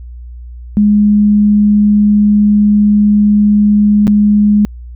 sine tone with dropouts, 207.7 Hz, G#3, in tune, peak -5 dBFS, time 0.77-4.65 s, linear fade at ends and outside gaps 0 ms, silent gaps 4.07-4.078 s, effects added 60 Hz sine -26 dBFS peak until 4.95 s

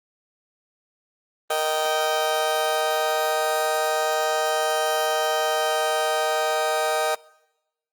30% pulse chord, Eb major, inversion second, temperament just, 466.7 / 622.3 / 777.8 Hz, Bb4 / Eb5 / G5, +2 / 0 / -14 cents, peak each -25 / -21 / -23 dBFS, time 1.5-7.15 s, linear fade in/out 5 ms, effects noise-tail reverb RT60 1.0 s tail -24 dB re dry + Opus 24 kbps

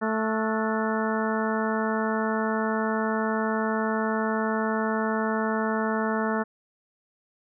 harmonic tone with a mistuned harmonic, 220 Hz, A3, in tune, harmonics 1 / 2 / 3 / 4 / 5 / 6 / 7 / 8, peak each -27 / -30 / -32 / -33 / -34 / -35 / -35 / -36 dBFS, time 0.01-6.44 s, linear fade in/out 20 ms, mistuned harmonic 7, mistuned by -83 cents, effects none

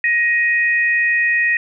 sine tone pair together, 1882.3 / 2489 Hz, A#6 / D#7, +16 / 0 cents, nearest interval perfect fourth, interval 484 cents, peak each -14 / -20 dBFS, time 0.04-1.57 s, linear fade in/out 2 ms, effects none

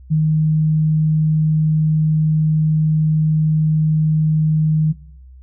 sine tone, 155.56 Hz, D#3, in tune, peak -12 dBFS, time 0.1-4.93 s, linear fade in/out 20 ms, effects noise-tail reverb RT60 0.6 s tail -19 dB re dry + added 64 Hz sine -38 dBFS peak until 5.42 s

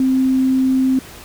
sine tone, 261.6 Hz, C4, in tune, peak -12 dBFS, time 0-0.99 s, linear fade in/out 2 ms, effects pink hiss -38 dBFS RMS until 1.24 s

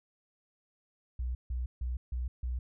sine tone bursts, 61.74 Hz, B1, in tune, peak -31 dBFS, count 5, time 1.19-2.59 s, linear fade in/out 5 ms, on 160 ms, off 150 ms, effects none

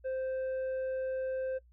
triangle tone with tanh clipping, 522 Hz, C5, 4 cents flat, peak -33 dBFS, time 0.04-1.59 s, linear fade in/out 20 ms, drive 9 dB, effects noise-tail reverb RT60 0.1 s tail -20 dB re dry + added 60 Hz sine -58 dBFS peak until 1.72 s

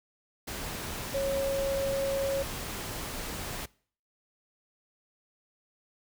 sine tone in noise, 548 Hz, C#5, 20 cents flat, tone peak -27 dBFS, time 1.14-2.43 s, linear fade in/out 10 ms, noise pink, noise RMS -37 dBFS, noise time 0.47-3.66 s, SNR +7 dB, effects noise-tail reverb RT60 0.5 s tail -23 dB re dry

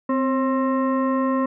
sine tone with frequency modulation, 260 Hz, C4, 11 cents flat, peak -18 dBFS, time 0.09-1.46 s, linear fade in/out 5 ms, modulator 798 Hz, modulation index 0.99, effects none

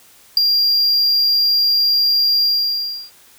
triangle tone with ADSR envelope, 4777 Hz, D8, 29 cents sharp, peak -4 dBFS, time 0.37-3.11 s, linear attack 3 ms, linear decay 7 ms, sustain -7 dB, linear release 680 ms, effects white hiss -48 dBFS RMS until 3.38 s

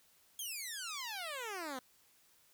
10% pulse exponential sweep, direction down, 3322 to 246.9 Hz, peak -32 dBFS, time 0.39-1.79 s, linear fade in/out 2 ms, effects white hiss -68 dBFS RMS until 2.53 s

